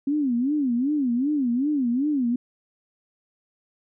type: tone with vibrato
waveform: sine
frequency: 266.8 Hz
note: C4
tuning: 34 cents sharp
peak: -20 dBFS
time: 0.07-2.36 s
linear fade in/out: 5 ms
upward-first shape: sine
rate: 2.6 Hz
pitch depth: 220 cents each way
effects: none